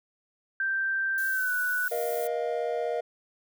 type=tone with pitch glide; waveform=sine; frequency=1568 to 1481.7 Hz; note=G6 to F#6; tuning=0 to +2 cents; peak=-25 dBFS; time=0.6-1.88 s; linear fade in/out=2 ms; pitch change=-98 cents; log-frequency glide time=1.29-1.52 s
type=noise; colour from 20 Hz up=violet; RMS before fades=-39 dBFS; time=1.18-2.27 s; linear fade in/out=0 ms
type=chord; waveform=triangle; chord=Bb suspended fourth; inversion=none; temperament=equal with one note detuned; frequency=475.7 / 622.3 / 698.5 Hz; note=Bb4 / Eb5 / F5; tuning=+35 / 0 / 0 cents; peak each=-28 / -30 / -31 dBFS; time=1.91-3.01 s; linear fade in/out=10 ms
effects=none